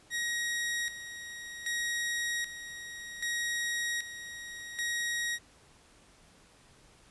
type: tone with tremolo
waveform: sawtooth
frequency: 1891 Hz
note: A#6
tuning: 24 cents sharp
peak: -27 dBFS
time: 0.1-5.39 s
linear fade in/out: 50 ms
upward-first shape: square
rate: 0.64 Hz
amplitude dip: 70%
effects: pink hiss -60 dBFS RMS until 7.1 s + resampled to 24000 Hz